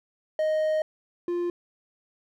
triangle tone pair in turn, 622.3 / 349.3 Hz, D#5 / F4, 0 / 0 cents, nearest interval minor seventh, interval 1000 cents, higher first, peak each -20 / -23 dBFS, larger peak first, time 0.39-0.82 / 1.28-1.5 s, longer first, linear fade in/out 2 ms, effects none

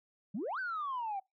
sine exponential two-way sweep, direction up then down, 174.61 to 1568 to 759 Hz, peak -33 dBFS, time 0.34-1.2 s, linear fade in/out 10 ms, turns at 0.59 s, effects noise-tail reverb RT60 0.2 s tail -24 dB re dry + tanh soft clip ceiling -31 dBFS

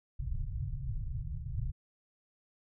pink low-pass noise, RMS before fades -36 dBFS, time 0.19-1.72 s, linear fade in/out 10 ms, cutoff 150 Hz, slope 96 dB/octave, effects none

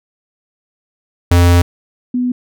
square / sine tone pair in turn, 87.31 / 248 Hz, F2 / B3, 0 / +7 cents, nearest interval octave + tritone, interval 1807 cents, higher second, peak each -7 / -13 dBFS, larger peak first, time 1.31-1.62 / 2.14-2.32 s, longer first, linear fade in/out 5 ms, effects none

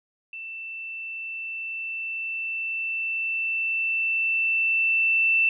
sine tone with level ramp, 2669 Hz, E7, 21 cents sharp, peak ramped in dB -34 to -17 dBFS, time 0.33-5.49 s, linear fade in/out 2 ms, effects none

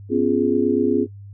sine chord, C# dominant seventh, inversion third, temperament just, 249.5 / 277.2 / 346.5 / 415.8 Hz, B3 / C#4 / E#4 / G#4, +18 / 0 / -14 / +2 cents, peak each -21 dBFS, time 0.09-1.07 s, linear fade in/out 50 ms, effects noise-tail reverb RT60 0.1 s tail -17 dB re dry + added 100 Hz sine -36 dBFS peak until 1.33 s

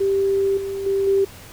sine tone with level steps, 392 Hz, G4, in tune, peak -16 / -24 / -17 / -14 dBFS, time 0-1.25 s, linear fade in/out 10 ms, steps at 0.57 / 0.86 / 1.07 s, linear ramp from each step 5 ms, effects added 93 Hz sine -44 dBFS peak until 1.52 s + pink hiss -42 dBFS RMS until 1.52 s

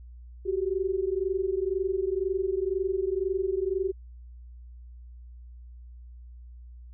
sine tone pair together, 370 / 392 Hz, F#4 / G4, 0 / 0 cents, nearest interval minor second, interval 100 cents, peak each -28 dBFS, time 0.45-3.92 s, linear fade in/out 20 ms, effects added 60 Hz sine -43 dBFS peak until 6.93 s

